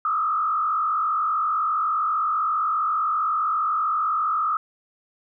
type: tone with frequency modulation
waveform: sine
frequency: 1253 Hz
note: D#6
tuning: 12 cents sharp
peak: -20 dBFS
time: 0.05-4.57 s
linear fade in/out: 2 ms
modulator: 47.6 Hz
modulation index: 1.3
effects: none